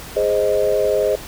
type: chord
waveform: sine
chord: Ab major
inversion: none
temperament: equal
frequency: 415.3 / 523.3 / 622.3 Hz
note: Ab4 / C5 / Eb5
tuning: 0 / 0 / 0 cents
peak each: -19 dBFS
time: 0.16-1.16 s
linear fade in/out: 10 ms
effects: added 50 Hz sine -41 dBFS peak until 1.27 s + pink hiss -35 dBFS RMS until 1.27 s